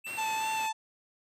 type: tone with vibrato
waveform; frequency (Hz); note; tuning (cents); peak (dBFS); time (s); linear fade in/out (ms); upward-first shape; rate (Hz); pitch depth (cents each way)
square; 2637; E7; 0; -37; 0.04-0.7; 20; sine; 2.7; 57
type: band-pass noise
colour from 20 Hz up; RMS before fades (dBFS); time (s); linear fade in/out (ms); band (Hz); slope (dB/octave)
white; -46; 0.06-0.67; 10; 110 to 2900; 12
type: harmonic tone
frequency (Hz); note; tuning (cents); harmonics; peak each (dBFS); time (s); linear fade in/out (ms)
880; A5; 0; 1 / 2 / 3 / 4 / 5 / 6 / 7 / 8 / 9 / 10; -30 / -46 / -44 / -43 / -49 / -56 / -46 / -52 / -50 / -53; 0.17-0.73; 20
effects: none